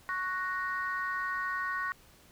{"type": "chord", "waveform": "sine", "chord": "F# major", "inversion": "second", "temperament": "equal", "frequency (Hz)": [1108.7, 1480, 1864.7], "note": ["C#6", "F#6", "A#6"], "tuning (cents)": [0, 0, 0], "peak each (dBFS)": [-34, -35, -35], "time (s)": [0.09, 1.92], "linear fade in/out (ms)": 0, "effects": ["tanh soft clip ceiling -23 dBFS", "pink hiss -59 dBFS RMS until 2.31 s"]}